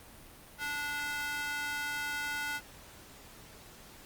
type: tone with high-pass filter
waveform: square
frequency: 291.8 Hz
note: D4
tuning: 11 cents flat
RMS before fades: -36 dBFS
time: 0.58-2.61 s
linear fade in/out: 50 ms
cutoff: 1400 Hz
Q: 2.1
effects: pink hiss -53 dBFS RMS until 4.05 s + Opus 32 kbps